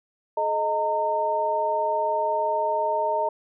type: tone cluster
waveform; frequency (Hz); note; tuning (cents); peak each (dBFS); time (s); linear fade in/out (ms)
sine; 428.5 / 623 / 915; A4 / D#5 / A#5; -46 / +2 / -32; -31 / -25 / -24; 0.37-3.29; 5
effects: none